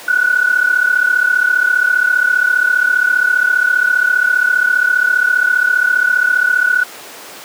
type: tone pair together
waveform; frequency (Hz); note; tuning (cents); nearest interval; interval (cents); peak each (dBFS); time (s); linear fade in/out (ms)
sine; 1459 / 1494; F#6 / F#6; -25 / +16; unison; 41; -13; 0.08-6.84; 5
effects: pink hiss -32 dBFS RMS until 7.44 s + high-pass 400 Hz 12 dB/octave